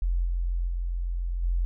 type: tone with level steps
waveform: sine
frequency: 43.54 Hz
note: F1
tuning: 5 cents flat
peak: -22 / -24 / -26 / -22 dBFS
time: 0.02-1.65 s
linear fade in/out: 0 ms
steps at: 0.24 / 0.67 / 1.42 s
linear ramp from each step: 20 ms
effects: none